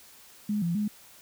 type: tone with pitch steps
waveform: sine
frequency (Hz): 208.8 / 170.7 / 209.2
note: G#3 / F3 / G#3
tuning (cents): +10 / -39 / +13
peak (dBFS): -25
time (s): 0.49-0.88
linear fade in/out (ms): 5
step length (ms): 130
effects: white hiss -53 dBFS RMS until 1.21 s